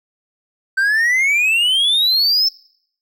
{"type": "exponential sweep", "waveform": "triangle", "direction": "up", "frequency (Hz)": [1535, 5360], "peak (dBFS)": -11, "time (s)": [0.77, 2.49], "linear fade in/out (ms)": 10, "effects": ["noise-tail reverb RT60 0.7 s tail -25 dB re dry"]}